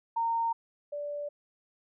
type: tone pair in turn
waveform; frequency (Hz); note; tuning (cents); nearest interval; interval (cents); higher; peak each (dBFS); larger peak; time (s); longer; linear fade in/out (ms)
sine; 920 / 583.1; A#5 / D5; -23 / -13; minor sixth; 790; first; -26 / -33; first; 0.16-0.53 / 0.92-1.29; neither; 10
effects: none